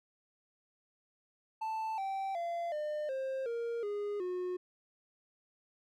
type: tone with pitch steps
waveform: triangle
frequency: 882 / 776.7 / 684.1 / 602.4 / 530.5 / 467.2 / 411.5 / 362.4 Hz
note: A5 / G5 / F5 / D5 / C5 / A#4 / G#4 / F#4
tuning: +4 / -16 / -36 / +44 / +24 / +4 / -16 / -36 cents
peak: -32 dBFS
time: 1.61-4.57 s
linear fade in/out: 10 ms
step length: 370 ms
effects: none